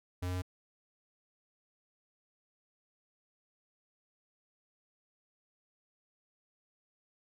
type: tone with pitch steps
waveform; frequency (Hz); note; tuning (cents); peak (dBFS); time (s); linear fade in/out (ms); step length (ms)
square; 90.1 / 90.67 / 91.25; F#2 / F#2 / F#2; -45 / -35 / -24; -34; 0.22-0.421; 10; 67
effects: none